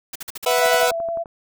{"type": "noise bursts", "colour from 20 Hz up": "white", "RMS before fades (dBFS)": -31, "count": 11, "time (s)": [0.13, 0.896], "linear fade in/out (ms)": 5, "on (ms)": 26, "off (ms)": 48}
{"type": "chord", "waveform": "sawtooth", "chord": "B suspended fourth", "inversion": "none", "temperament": "equal", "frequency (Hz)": [493.9, 659.3, 740], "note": ["B4", "E5", "F#5"], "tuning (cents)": [0, 0, 0], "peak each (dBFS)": [-15, -17, -18], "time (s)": [0.46, 0.91], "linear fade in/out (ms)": 5}
{"type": "tone with vibrato", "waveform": "sine", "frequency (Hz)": 670, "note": "E5", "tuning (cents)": 28, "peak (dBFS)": -22, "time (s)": [0.59, 1.24], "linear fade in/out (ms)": 20, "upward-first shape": "sine", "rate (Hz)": 10, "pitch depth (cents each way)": 14}
{"type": "click train", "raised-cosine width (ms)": 1, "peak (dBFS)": -24, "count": 8, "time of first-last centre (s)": [0.66, 1.258], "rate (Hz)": 11.7}
{"effects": []}